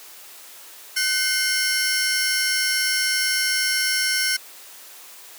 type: tone cluster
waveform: sawtooth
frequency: 1518 / 2123 / 5470 Hz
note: F#6 / C7 / F8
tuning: +44 / +25 / -37 cents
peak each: -21 dBFS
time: 0.96-4.37 s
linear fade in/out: 10 ms
effects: white hiss -43 dBFS RMS until 5.38 s + high-pass 400 Hz 12 dB/octave